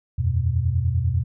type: chord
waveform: sine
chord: E suspended second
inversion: none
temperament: equal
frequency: 82.41 / 92.5 / 123.47 Hz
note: E2 / F#2 / B2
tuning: 0 / 0 / 0 cents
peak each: -23 dBFS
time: 0.18-1.24 s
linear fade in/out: 10 ms
effects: none